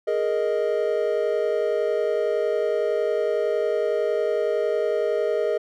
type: chord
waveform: triangle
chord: Ab suspended second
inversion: none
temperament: equal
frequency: 415.3 / 466.2 / 622.3 Hz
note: Ab4 / Bb4 / Eb5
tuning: 0 / 0 / 0 cents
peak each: -23 dBFS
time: 0.07-5.58 s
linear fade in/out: 10 ms
effects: none